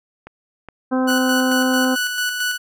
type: click train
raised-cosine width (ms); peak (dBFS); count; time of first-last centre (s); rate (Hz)
0.5; -21; 4; 0.27-1.52; 2.4
type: harmonic tone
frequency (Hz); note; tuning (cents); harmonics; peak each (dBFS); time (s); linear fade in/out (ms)
258; C4; -24; 1 / 2 / 3 / 4 / 5 / 6; -17 / -23 / -27 / -29 / -31 / -33; 0.91-1.96; 20
type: tone with tremolo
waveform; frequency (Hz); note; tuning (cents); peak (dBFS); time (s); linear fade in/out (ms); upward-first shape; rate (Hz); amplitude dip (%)
sawtooth; 1480; F#6; 0; -15; 1.07-2.58; 20; square; 4.5; 40
effects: none